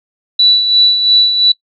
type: tone with tremolo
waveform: sine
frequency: 3951 Hz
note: B7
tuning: in tune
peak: -4 dBFS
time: 0.39-1.52 s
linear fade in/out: 5 ms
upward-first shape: sine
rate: 2.9 Hz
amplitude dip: 55%
effects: noise-tail reverb RT60 0.1 s tail -22 dB re dry